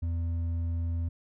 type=tone with hard clipping; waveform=sine; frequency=84.1 Hz; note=E2; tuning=35 cents sharp; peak=-29 dBFS; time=0.02-1.09 s; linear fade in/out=10 ms; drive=4 dB; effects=none